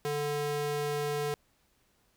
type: tone with high-pass filter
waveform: square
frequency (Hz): 146.6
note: D3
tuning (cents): -3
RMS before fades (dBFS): -32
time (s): 0.05-1.34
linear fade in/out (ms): 0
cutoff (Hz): 300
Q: 3.7
effects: pink hiss -70 dBFS RMS until 2.16 s